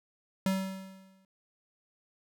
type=tone with exponential decay; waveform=square; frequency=191 Hz; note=G3; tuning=45 cents flat; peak=-25 dBFS; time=0.46-1.25 s; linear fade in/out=2 ms; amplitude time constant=170 ms; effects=none